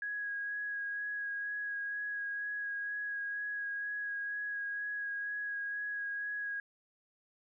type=tone with vibrato; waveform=sine; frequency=1656 Hz; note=G#6; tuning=5 cents flat; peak=-35 dBFS; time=0.02-6.6 s; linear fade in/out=2 ms; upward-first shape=sine; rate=2.1 Hz; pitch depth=15 cents each way; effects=none